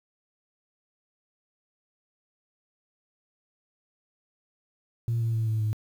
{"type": "tone with pitch steps", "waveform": "sine", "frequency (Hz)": [116.54, 114.27, 112.05, 109.87, 107.74], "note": ["A#2", "A#2", "A2", "A2", "A2"], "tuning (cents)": [0, -34, 32, -2, -36], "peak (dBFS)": -22, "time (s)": [5.08, 5.73], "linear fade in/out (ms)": 0, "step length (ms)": 130, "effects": ["tanh soft clip ceiling -21 dBFS", "9-bit"]}